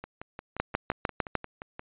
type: two click trains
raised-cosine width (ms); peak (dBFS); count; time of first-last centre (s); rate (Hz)
0.5; -10 / -23; 6 / 11; 0.6-1.353 / 0.04-1.794; 6.64 / 5.7
effects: resampled to 8000 Hz